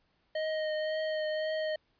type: tone with vibrato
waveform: square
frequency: 622.3 Hz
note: D#5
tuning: in tune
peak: -31 dBFS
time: 0.35-1.76 s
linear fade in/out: 5 ms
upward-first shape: triangle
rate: 1.9 Hz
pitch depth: 19 cents each way
effects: pink hiss -73 dBFS RMS until 1.99 s + resampled to 11025 Hz